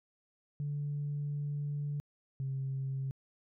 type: tone pair in turn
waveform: sine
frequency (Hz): 145.3 / 134.56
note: D3 / C3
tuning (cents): -18 / +49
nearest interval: minor second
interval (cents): 133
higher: first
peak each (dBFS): -32 / -32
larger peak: neither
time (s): 0.6-2 / 2.4-3.11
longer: first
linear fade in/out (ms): 0
effects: tanh soft clip ceiling -29 dBFS